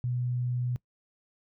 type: tone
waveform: sine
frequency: 123.5 Hz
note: B2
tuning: in tune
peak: -27 dBFS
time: 0.04-0.76 s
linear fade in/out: 0 ms
effects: noise-tail reverb RT60 0.1 s tail -22 dB re dry